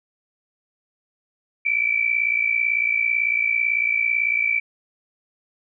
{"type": "tone pair together", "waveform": "sine", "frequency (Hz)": [2291, 2349], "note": ["D7", "D7"], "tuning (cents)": [-44, 0], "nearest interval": "unison", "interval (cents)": 44, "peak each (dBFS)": -21, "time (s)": [1.65, 4.6], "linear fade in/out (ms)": 10, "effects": []}